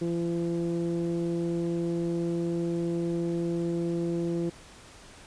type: tone with low-pass filter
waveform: sawtooth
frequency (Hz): 170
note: F3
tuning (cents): -46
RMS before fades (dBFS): -29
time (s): 0.01-4.5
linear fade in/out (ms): 10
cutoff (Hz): 400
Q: 4.1
effects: pink hiss -50 dBFS RMS until 5.26 s + resampled to 22050 Hz